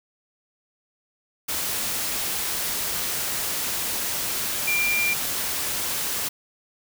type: tone in noise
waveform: sine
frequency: 2381 Hz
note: D7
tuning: 23 cents sharp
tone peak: -21 dBFS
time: 4.67-5.14 s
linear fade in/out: 10 ms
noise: white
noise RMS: -27 dBFS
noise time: 1.48-6.29 s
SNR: +3 dB
effects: none